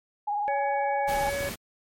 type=tone with vibrato; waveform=sine; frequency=826 Hz; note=G#5; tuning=10 cents flat; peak=-25 dBFS; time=0.27-1.3 s; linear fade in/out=10 ms; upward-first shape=sine; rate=20 Hz; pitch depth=42 cents each way
type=harmonic tone; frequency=562 Hz; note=C#5; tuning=24 cents sharp; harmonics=1 / 3 / 4; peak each=-29 / -36 / -38 dBFS; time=0.48-1.49 s; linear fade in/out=0 ms
type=noise; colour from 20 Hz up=pink; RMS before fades=-35 dBFS; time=1.07-1.56 s; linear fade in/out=20 ms
effects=MP3 64 kbps